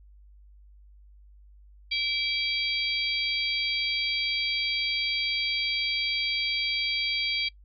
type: harmonic tone with a mistuned harmonic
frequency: 774 Hz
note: G5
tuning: 22 cents flat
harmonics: 3 / 4 / 5 / 6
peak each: -29 / -31 / -35 / -31 dBFS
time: 1.91-7.49 s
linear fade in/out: 10 ms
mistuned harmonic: 4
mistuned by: +91 cents
effects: noise-tail reverb RT60 0.1 s tail -24 dB re dry + added 50 Hz sine -50 dBFS peak until 7.64 s